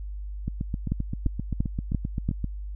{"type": "two click trains", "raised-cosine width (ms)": 5, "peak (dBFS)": [-16, -12], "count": [16, 5], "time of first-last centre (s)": [[0.48, 2.443], [0.92, 2.29]], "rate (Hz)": [7.64, 2.92], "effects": ["added 50 Hz sine -32 dBFS peak until 2.75 s"]}